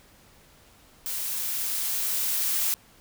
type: noise with level ramp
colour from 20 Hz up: blue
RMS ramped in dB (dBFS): -31 to -25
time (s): 1.06-2.74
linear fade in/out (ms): 0
effects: pink hiss -56 dBFS RMS until 3 s